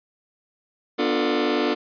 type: chord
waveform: sawtooth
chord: B half-diminished seventh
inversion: none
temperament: just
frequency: 246.9 / 296.3 / 355.6 / 444.5 Hz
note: B3 / D4 / F4 / A4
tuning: 0 / +15 / +31 / +18 cents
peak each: -23 / -20 / -22 / -21 dBFS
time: 0.98-1.75 s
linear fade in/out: 20 ms
effects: resampled to 11025 Hz